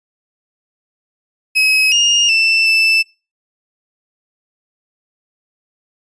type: tone with pitch steps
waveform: 35% pulse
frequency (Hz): 2555 / 2837 / 2664 / 2646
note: D#7 / F7 / E7 / E7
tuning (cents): +45 / +27 / +18 / +6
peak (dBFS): -8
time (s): 1.55-3.03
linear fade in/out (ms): 20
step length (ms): 370
effects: noise-tail reverb RT60 0.3 s tail -25 dB re dry + resampled to 22050 Hz